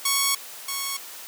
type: tone pair in turn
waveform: 5% pulse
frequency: 1108.7 / 1103.8 Hz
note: C#6 / C#6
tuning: 0 / -8 cents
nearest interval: unison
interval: 8 cents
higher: first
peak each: -8 / -15 dBFS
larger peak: first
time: 0.05-0.35 / 0.68-0.97 s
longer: first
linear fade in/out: 5 ms
effects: white hiss -40 dBFS RMS until 1.27 s + high-pass 400 Hz 12 dB/octave